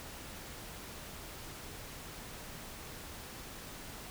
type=silence; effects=pink hiss -47 dBFS RMS until 4.1 s